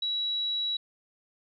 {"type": "tone", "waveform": "sine", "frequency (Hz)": 3900, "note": "B7", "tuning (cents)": -23, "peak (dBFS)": -27, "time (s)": [0.02, 0.77], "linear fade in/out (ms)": 5, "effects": []}